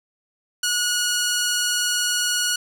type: tone with vibrato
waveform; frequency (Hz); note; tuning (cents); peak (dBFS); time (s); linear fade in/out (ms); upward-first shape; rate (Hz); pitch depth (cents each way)
10% pulse; 1454; F#6; -31; -11; 0.63-2.56; 5; sine; 20; 18
effects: 8-bit